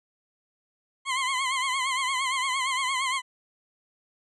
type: tone with vibrato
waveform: 20% pulse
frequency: 1050 Hz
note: C6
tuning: 6 cents sharp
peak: -20 dBFS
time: 1.05-3.22 s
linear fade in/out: 50 ms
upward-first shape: triangle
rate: 8.7 Hz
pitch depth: 100 cents each way
effects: resampled to 24000 Hz